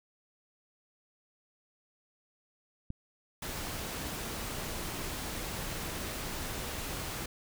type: click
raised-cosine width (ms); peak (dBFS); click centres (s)
5; -25; 2.904
type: noise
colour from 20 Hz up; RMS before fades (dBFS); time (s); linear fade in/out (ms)
pink; -38; 3.42-7.26; 5
effects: none